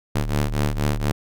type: ring-modulated tone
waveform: sawtooth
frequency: 73.42 Hz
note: D2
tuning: in tune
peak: -13 dBFS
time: 0.15-1.12 s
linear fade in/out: 10 ms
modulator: 38.8 Hz
effects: none